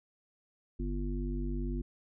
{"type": "harmonic tone", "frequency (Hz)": 49, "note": "G1", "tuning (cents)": 0, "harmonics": [1, 3, 5, 7], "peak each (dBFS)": [-33, -42, -39, -42], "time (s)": [0.79, 1.82], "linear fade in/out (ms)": 10, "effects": []}